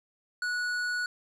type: tone with hard clipping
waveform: sine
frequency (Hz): 1467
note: F#6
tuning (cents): -15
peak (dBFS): -30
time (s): 0.42-1.06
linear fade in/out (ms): 2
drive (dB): 10
effects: none